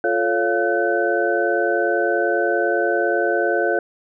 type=tone cluster; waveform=sine; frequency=349.3 / 439.5 / 557 / 695 / 1512 Hz; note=F4 / A4 / C#5 / F5 / F#6; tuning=0 / -2 / +8 / -9 / +37 cents; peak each=-23 dBFS; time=0.04-3.79 s; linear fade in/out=2 ms; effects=none